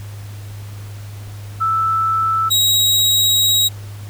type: tone pair in turn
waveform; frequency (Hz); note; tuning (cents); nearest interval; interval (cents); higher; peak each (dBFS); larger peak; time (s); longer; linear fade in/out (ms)
sine / sawtooth; 1318.5 / 3821; E6 / A#7; 0 / +42; octave + tritone; 1842; second; -14 / -9; second; 1.6-2.5 / 2.5-3.69; second; 20
effects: added 102 Hz sine -29 dBFS peak until 4.09 s + pink hiss -42 dBFS RMS until 4.09 s